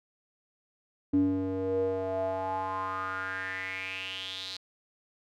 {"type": "tone with band-pass filter sweep", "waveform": "square", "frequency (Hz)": 94.6, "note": "F#2", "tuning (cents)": 39, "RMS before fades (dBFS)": -32, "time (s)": [1.13, 4.57], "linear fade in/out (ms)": 5, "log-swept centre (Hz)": [280, 4200], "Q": 6.1, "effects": []}